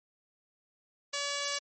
5% pulse tone, 570 Hz, C#5, 48 cents sharp, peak -20 dBFS, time 1.13-1.59 s, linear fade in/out 10 ms, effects MP3 32 kbps

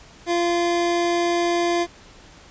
25% pulse tone, 345.2 Hz, F4, 20 cents flat, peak -15 dBFS, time 0.26-1.87 s, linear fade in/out 50 ms, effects pink hiss -47 dBFS RMS until 2.5 s + resampled to 16000 Hz

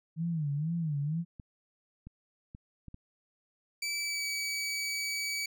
sine tone with vibrato, 155.56 Hz, D#3, in tune, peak -29 dBFS, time 0.16-1.25 s, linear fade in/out 50 ms, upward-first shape sine, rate 2.1 Hz, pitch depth 160 cents each way
clicks, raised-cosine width 5 ms, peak -33 dBFS, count 5, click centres 1.398 / 2.07 / 2.549 / 2.883 / 2.944 s
20% pulse tone with pitch glide, 2314 to 2281 Hz, D7 to C#7, -26 to +49 cents, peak -27 dBFS, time 3.82-5.46 s, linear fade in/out 5 ms, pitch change -25 cents, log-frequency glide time 3.99-4.26 s
effects none

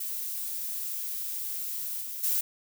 violet noise with level steps, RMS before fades -34 / -37 / -27 dBFS, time 0-2.41 s, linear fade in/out 5 ms, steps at 2.01 / 2.23 s, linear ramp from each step 10 ms, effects none

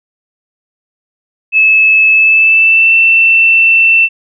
sine tone with pitch glide, 2602 to 2678 Hz, E7 to E7, -23 to +27 cents, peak -4 dBFS, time 1.52-4.09 s, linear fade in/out 50 ms, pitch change +50 cents, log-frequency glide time 2.11-2.94 s, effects none

